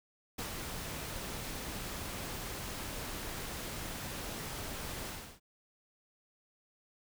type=noise with ADSR envelope; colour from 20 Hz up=pink; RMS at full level=-38 dBFS; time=0.38-5.4 s; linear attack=11 ms; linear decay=96 ms; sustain=-3 dB; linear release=320 ms; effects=none